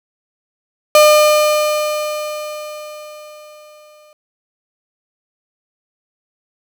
35% pulse tone with exponential decay, 604 Hz, D5, 48 cents sharp, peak -3 dBFS, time 0.95-4.13 s, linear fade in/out 1 ms, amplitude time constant 690 ms, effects none

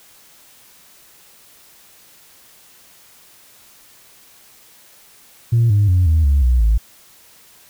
sine tone with pitch steps, 116.54 / 102.63 / 90.39 / 79.6 / 70.1 / 61.73 / 54.37 Hz, A#2 / G#2 / F#2 / D#2 / C#2 / B1 / A1, 0 / -20 / -40 / +40 / +20 / 0 / -20 cents, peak -9 dBFS, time 5.52-6.78 s, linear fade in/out 10 ms, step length 180 ms, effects tanh soft clip ceiling -8 dBFS + white hiss -48 dBFS RMS until 7.69 s

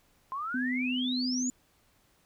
sine exponential sweep, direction up, 1031 to 7100 Hz, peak -32 dBFS, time 0.32-1.5 s, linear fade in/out 0 ms
sine tone, 252.5 Hz, B3, 39 cents sharp, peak -29 dBFS, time 0.54-1.5 s, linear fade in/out 5 ms
effects pink hiss -67 dBFS RMS until 2.25 s

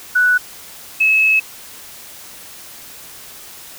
sine tone pair in turn, 1480 / 2587 Hz, F#6 / E7, 0 / -33 cents, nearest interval minor seventh, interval 967 cents, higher second, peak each -10 dBFS, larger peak neither, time 0.15-0.38 / 1-1.4 s, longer second, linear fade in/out 10 ms, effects white hiss -37 dBFS RMS until 3.78 s

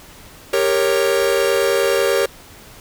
45% pulse chord, G diminished, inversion none, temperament equal with one note detuned, 396.3 / 466.2 / 554.4 Hz, G4 / Bb4 / Db5, +19 / 0 / 0 cents, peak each -19 dBFS, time 0.53-2.26 s, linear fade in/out 5 ms, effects pink hiss -42 dBFS RMS until 2.8 s

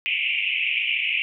white band-pass noise, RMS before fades -24 dBFS, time 0.06-1.22 s, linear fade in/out 0 ms, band 2200 to 2900 Hz, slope 96 dB/octave, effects none

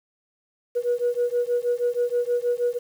sine beating tone pair, 481 / 487.3 Hz, B4 / B4, -46 / -23 cents, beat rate 6.3 Hz, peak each -23 dBFS, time 0.75-2.79 s, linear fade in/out 20 ms, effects tanh soft clip ceiling -15 dBFS + 8-bit

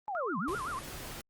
sine linear two-way sweep, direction down then up, 870 to 155.56 to 431.1 Hz, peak -33 dBFS, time 0.08-0.55 s, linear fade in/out 0 ms, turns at 0.39 s
sine tone with vibrato, 1213 Hz, D#6, 44 cents flat, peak -34 dBFS, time 0.15-0.79 s, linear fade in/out 0 ms, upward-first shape sine, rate 7.8 Hz, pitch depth 290 cents each way
pink noise, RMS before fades -43 dBFS, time 0.48-1.21 s, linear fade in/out 0 ms
effects Opus 32 kbps

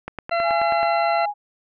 click train, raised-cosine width 0.5 ms, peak -15 dBFS, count 8, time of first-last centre 0.08-0.83 s, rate 9.33 Hz
harmonic tone, 679 Hz, F5, 49 cents flat, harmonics 1 / 2 / 3 / 4 / 6, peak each -20 / -26 / -30 / -32 / -36 dBFS, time 0.31-1.26 s, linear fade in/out 10 ms
sine tone with pitch glide, 830.6 to 825.3 Hz, G#5 to G#5, 0 to -11 cents, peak -22 dBFS, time 0.43-1.34 s, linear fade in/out 50 ms, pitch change -11 cents, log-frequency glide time 0.6-1.01 s
effects none

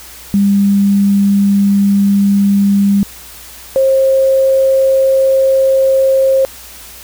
sine tone pair in turn, 200 / 533.9 Hz, G3 / C5, +35 / +35 cents, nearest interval octave + perfect fourth, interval 1700 cents, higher second, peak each -7 dBFS, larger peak neither, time 0.34-3.03 / 3.76-6.45 s, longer neither, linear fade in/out 0 ms, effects added 60 Hz sine -42 dBFS peak until 7.03 s + white hiss -34 dBFS RMS until 7.03 s

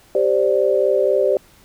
sine chord, G suspended fourth, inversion none, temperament equal, 392 / 523.3 / 587.3 Hz, G4 / C5 / D5, 0 / 0 / 0 cents, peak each -18 dBFS, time 0.15-1.37 s, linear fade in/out 2 ms, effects pink hiss -51 dBFS RMS until 1.64 s

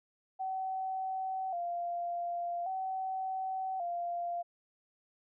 sine tone with vibrato, 726 Hz, F#5, 33 cents flat, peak -33 dBFS, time 0.39-4.43 s, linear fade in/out 20 ms, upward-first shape square, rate 0.44 Hz, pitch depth 78 cents each way, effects none

